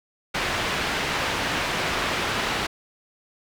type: low-pass noise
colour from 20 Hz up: white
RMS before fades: -26 dBFS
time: 0.34-2.67 s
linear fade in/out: 10 ms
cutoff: 2600 Hz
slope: 12 dB/octave
effects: none